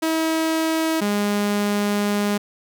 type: tone pair in turn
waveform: sawtooth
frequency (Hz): 321.5 / 205.3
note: E4 / G#3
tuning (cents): -43 / -20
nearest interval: minor sixth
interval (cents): 777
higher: first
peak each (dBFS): -15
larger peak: neither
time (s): 0.02-1.01 / 1.01-2.38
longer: second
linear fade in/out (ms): 10
effects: none